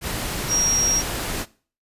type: tone in noise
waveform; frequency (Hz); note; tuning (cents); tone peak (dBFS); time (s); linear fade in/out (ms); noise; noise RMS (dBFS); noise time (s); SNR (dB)
sine; 5640; F8; +16; -18; 0.48-1.03; 50; pink; -27; 0.01-1.46; +6
effects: noise-tail reverb RT60 0.4 s tail -20 dB re dry + resampled to 32000 Hz